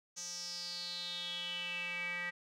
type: tone with band-pass filter sweep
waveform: square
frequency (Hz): 175.9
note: F3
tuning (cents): +13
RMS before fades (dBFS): -41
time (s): 0.16-2.31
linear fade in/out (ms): 20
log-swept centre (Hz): 6200 to 2000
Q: 7.4
effects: none